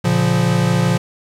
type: chord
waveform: square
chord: Bb minor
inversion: none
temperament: equal with one note detuned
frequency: 116.54 / 141.75 / 174.61 Hz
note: Bb2 / Db3 / F3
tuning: 0 / +39 / 0 cents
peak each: -19 / -20 / -17 dBFS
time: 0.04-0.98 s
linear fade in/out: 10 ms
effects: low-pass 10000 Hz 12 dB/octave + 7-bit